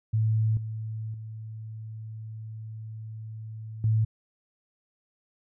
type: tone with level steps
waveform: sine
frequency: 110 Hz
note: A2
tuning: in tune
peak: -21 / -31 / -36 / -20 dBFS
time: 0.13-4.05 s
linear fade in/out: 10 ms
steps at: 0.57 / 1.14 / 3.84 s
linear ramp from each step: 2 ms
effects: none